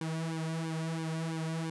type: tone with flanger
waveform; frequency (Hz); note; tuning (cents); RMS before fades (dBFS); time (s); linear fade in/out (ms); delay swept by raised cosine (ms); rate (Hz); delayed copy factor
sawtooth; 161.8; E3; -32; -35; 0.01-1.7; 2; 1.5 to 3.9; 3; -0.85
effects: resampled to 24000 Hz